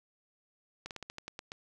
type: slowing click train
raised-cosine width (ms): 0.2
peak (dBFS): -24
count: 9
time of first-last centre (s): 0.86-1.519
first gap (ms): 48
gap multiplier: 1.15
effects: none

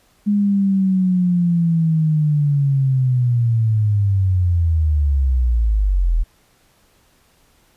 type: linear sweep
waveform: sine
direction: down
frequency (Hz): 207.2 to 38.64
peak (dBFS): -13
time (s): 0.26-6.24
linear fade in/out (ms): 20
effects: pink hiss -57 dBFS RMS until 7.76 s + resampled to 32000 Hz

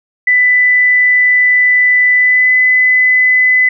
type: tone with pitch glide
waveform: sine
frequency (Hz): 1992 to 2010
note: B6 to B6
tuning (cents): +14 to +30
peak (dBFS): -6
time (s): 0.27-3.69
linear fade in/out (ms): 5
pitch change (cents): +16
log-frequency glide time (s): 2.14-2.52
effects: none

